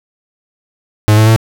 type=tone with pitch steps; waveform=45% pulse; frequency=106.3 / 109.1 / 111.97 Hz; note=G#2 / A2 / A2; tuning=+41 / -14 / +31 cents; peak=-5 dBFS; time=1.08-1.362 s; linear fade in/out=0 ms; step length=94 ms; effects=none